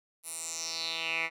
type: tone with band-pass filter sweep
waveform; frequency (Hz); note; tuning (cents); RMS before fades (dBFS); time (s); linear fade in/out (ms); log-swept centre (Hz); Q
10% pulse; 163.9; E3; -10; -35; 0.23-1.3; 50; 11000 to 2000; 4.3
effects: none